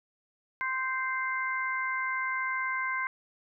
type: harmonic tone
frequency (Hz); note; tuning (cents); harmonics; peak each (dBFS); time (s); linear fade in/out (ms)
521; C5; -7; 2 / 3 / 4; -33 / -33 / -33; 0.61-3.07; 0
effects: none